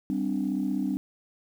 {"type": "chord", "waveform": "sine", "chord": "G suspended fourth", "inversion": "none", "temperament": "equal with one note detuned", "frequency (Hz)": [196, 257.9, 293.7], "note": ["G3", "C4", "D4"], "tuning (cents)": [0, -25, 0], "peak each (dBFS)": -29, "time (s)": [0.1, 0.97], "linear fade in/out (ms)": 0, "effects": ["tanh soft clip ceiling -18 dBFS", "9-bit"]}